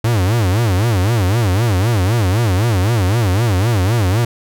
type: tone with vibrato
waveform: 45% pulse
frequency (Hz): 103.83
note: G#2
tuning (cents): 0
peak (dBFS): -12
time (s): 0.04-4.25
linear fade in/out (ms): 5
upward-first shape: sine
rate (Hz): 3.9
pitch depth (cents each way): 260
effects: none